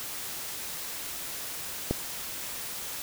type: click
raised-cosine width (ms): 2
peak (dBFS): -12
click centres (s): 1.91
effects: white hiss -37 dBFS RMS until 3.02 s

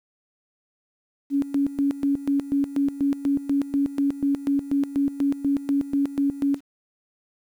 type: tone with tremolo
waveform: sine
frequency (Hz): 280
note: C#4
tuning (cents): +18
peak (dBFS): -18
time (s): 1.3-6.61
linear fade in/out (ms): 50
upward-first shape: square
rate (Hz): 4.1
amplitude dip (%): 80
effects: 9-bit

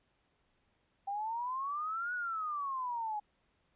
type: exponential two-way sweep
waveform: sine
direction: up then down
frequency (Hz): 784 to 1480 to 826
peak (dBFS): -34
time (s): 1.07-3.2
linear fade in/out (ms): 10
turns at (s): 2.14
effects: pink hiss -75 dBFS RMS until 3.75 s + resampled to 8000 Hz

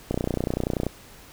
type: click train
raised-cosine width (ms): 2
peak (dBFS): -11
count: 24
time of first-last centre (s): 0.11-0.867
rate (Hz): 30.4
effects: pink hiss -48 dBFS RMS until 1.32 s

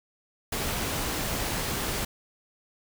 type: noise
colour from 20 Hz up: pink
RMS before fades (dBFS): -30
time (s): 0.52-2.05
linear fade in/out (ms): 5
effects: none

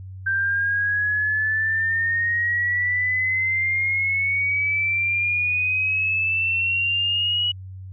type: exponential sweep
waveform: sine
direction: up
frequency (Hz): 1568 to 2931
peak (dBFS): -19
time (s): 0.26-7.52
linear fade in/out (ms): 10
effects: added 94 Hz sine -34 dBFS peak until 7.92 s

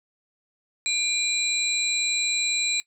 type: tone cluster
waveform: sine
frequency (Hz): 2390 / 3988 / 7620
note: D7 / B7 / A#8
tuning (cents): +30 / +16 / +37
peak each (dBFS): -27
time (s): 0.86-2.8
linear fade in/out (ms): 0
effects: noise-tail reverb RT60 0.1 s tail -18 dB re dry

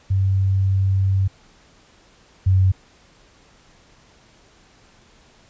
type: tone pair in turn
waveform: sine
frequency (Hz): 96.3 / 94.26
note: G2 / F#2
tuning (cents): -30 / +33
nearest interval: unison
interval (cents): 37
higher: first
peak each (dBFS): -15 / -12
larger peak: second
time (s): 0.1-1.28 / 2.46-2.72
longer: first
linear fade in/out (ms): 10
effects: pink hiss -53 dBFS RMS until 5.49 s + resampled to 16000 Hz

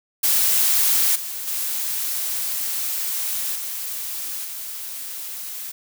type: noise with level steps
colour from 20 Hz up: blue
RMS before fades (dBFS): -18 / -30 / -25 / -29 / -32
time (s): 0.23-5.72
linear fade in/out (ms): 10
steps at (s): 1.15 / 1.47 / 3.55 / 4.44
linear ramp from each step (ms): 10
effects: none

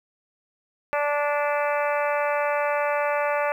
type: harmonic tone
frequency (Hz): 291.7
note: D4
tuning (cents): -12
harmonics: 2 / 3 / 4 / 5 / 6 / 7 / 8 / 9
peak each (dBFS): -24 / -28 / -30 / -32 / -34 / -35 / -36 / -37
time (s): 0.93-3.52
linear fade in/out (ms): 0
effects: 9-bit

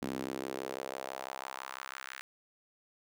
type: tone with high-pass filter sweep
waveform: sawtooth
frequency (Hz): 66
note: C2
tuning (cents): +16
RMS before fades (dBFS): -41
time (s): 0.02-2.21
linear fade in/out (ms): 0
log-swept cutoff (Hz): 240 to 1700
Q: 2
effects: none

